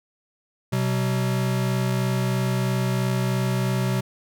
square tone pair together, 126.5 / 189.54 Hz, B2 / F#3, +42 / +42 cents, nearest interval perfect fifth, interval 700 cents, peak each -23 / -27 dBFS, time 0.72-4.01 s, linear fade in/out 10 ms, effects none

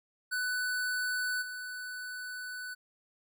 square tone with level steps, 1494 Hz, F#6, 16 cents sharp, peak -31 / -39 dBFS, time 0.31-2.75 s, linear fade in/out 20 ms, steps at 1.41 s, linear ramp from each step 20 ms, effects none

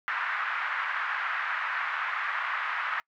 white band-pass noise, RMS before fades -31 dBFS, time 0.08-3 s, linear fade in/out 0 ms, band 1100 to 1800 Hz, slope 24 dB/octave, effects noise-tail reverb RT60 0.1 s tail -26 dB re dry

